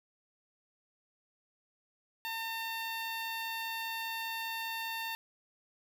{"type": "tone with notch filter", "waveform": "10% pulse", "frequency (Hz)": 905, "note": "A5", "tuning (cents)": 48, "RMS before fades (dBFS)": -38, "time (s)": [2.25, 5.15], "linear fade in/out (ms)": 0, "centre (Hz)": 5900, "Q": 1.4, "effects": []}